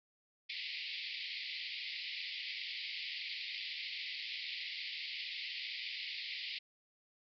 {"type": "band-pass noise", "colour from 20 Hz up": "pink", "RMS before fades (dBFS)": -43, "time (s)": [0.49, 6.59], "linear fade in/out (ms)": 10, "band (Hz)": [2000, 4900], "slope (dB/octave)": 96, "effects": []}